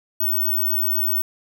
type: tone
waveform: sine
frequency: 15804 Hz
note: B9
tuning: in tune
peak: -18 dBFS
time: 0.2-1.22 s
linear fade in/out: 5 ms
effects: none